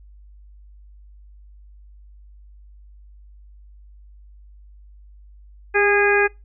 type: harmonic tone with a mistuned harmonic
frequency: 410 Hz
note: G#4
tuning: 22 cents flat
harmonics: 1 / 2 / 3 / 4 / 5 / 6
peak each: -18 / -24 / -28 / -19 / -25 / -22 dBFS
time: 5.74-6.28 s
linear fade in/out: 20 ms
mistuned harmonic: 1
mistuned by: -24 cents
effects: noise-tail reverb RT60 0.2 s tail -22 dB re dry + added 50 Hz sine -43 dBFS peak until 6.44 s